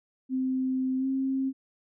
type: tone with pitch glide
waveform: sine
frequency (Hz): 260 to 266.5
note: C4 to C4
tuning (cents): -11 to +32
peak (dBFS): -25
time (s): 0.29-1.53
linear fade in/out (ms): 50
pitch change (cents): +43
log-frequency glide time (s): 0.98-1.06
effects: none